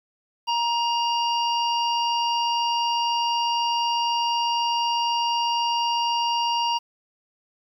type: harmonic tone with a mistuned harmonic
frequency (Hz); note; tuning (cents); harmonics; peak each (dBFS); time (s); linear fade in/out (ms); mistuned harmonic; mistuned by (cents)
942; A#5; +18; 1 / 3 / 5 / 6; -22 / -27 / -33 / -37; 0.47-6.79; 20; 6; -16
effects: 9-bit